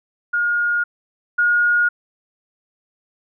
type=tone pair in turn; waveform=sine; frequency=1427 / 1435.1 Hz; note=F6 / F6; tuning=+37 / +47 cents; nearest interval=unison; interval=10 cents; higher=second; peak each=-16 / -13 dBFS; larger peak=second; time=0.33-0.84 / 1.38-1.89 s; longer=neither; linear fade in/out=10 ms; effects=none